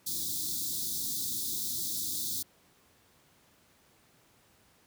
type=band-stop noise; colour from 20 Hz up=white; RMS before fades=-34 dBFS; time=0.06-2.43 s; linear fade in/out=10 ms; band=360 to 3500 Hz; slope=96 dB/octave; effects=pink hiss -64 dBFS RMS until 4.86 s + high-pass 80 Hz 12 dB/octave